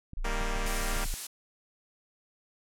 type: clicks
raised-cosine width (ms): 5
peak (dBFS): -30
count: 8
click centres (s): 0.134 / 0.413 / 0.563 / 0.66 / 0.814 / 0.931 / 0.967 / 1.057
type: tone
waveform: sine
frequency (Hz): 29.14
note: A#0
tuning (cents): 0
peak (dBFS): -29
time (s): 0.17-1.14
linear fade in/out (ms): 0
type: chord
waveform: 5% pulse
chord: Eb major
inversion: none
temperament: equal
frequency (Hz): 155.56 / 196 / 233.1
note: Eb3 / G3 / Bb3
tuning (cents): 0 / 0 / 0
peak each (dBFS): -29 / -26 / -25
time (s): 0.24-1.05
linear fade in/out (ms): 10
type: noise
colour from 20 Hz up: blue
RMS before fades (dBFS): -34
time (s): 0.66-1.27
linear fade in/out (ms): 5
effects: low-pass 10000 Hz 12 dB/octave